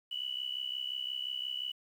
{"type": "tone with amplitude modulation", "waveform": "sine", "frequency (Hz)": 2960, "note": "F#7", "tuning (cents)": 0, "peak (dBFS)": -31, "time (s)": [0.11, 1.72], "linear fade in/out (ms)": 10, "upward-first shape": "sine", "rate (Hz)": 65.7, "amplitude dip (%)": 80, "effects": ["10-bit"]}